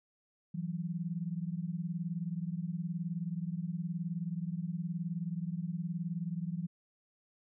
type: beating tone pair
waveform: sine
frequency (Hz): 164.81 / 183.81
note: E3 / F#3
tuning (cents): 0 / -11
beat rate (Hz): 19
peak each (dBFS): -36 / -38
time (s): 0.54-6.67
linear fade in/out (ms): 10
effects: none